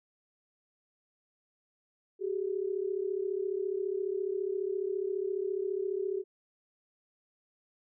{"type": "tone pair together", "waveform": "sine", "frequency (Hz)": [379.1, 413.7], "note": ["F#4", "G#4"], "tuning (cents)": [42, -7], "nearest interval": "major second", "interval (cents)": 151, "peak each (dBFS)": [-32, -34], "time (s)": [2.19, 6.24], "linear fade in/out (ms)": 50, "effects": []}